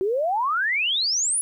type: exponential sweep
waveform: sine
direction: up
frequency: 365.4 to 10560 Hz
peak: -20 dBFS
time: 0.01-1.41 s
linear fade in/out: 0 ms
effects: 10-bit